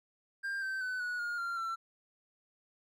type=tone with pitch steps; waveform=triangle; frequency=1595 / 1550.5 / 1507.2 / 1465.2 / 1424.3 / 1384.5 / 1345.9 Hz; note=G6 / G6 / F#6 / F#6 / F6 / F6 / E6; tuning=+30 / -19 / +32 / -17 / +34 / -15 / +36 cents; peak=-32 dBFS; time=0.43-1.76 s; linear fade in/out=20 ms; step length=190 ms; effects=none